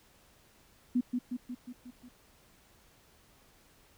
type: tone with echo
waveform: sine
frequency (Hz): 246.9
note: B3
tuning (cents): 0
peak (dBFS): -24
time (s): 0.95-1.01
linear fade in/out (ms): 10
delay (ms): 180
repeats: 6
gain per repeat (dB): -4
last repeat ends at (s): 2.09
effects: pink hiss -63 dBFS RMS until 3.97 s